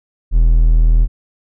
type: tone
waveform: triangle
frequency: 40.49 Hz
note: E1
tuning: 30 cents flat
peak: -5 dBFS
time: 0.31-1.08 s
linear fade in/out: 50 ms
effects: none